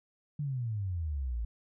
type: exponential sweep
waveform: sine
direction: down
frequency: 151.5 to 53.9 Hz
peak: -31 dBFS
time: 0.39-1.45 s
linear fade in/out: 5 ms
effects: none